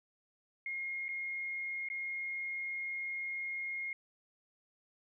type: tone with dropouts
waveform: sine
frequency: 2143 Hz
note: C7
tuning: 41 cents sharp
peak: -36 dBFS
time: 0.66-3.93 s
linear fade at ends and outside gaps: 2 ms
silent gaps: 1.083-1.089 / 1.887-1.9 s
effects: none